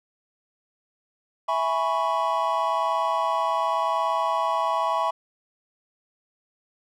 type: chord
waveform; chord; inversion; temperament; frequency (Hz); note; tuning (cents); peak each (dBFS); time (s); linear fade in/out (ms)
triangle; C# minor seventh; first; equal; 659.3 / 830.6 / 987.8 / 1108.7; E5 / G#5 / B5 / C#6; 0 / 0 / 0 / 0; -26 / -27 / -24 / -25; 1.48-5.11; 10
effects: none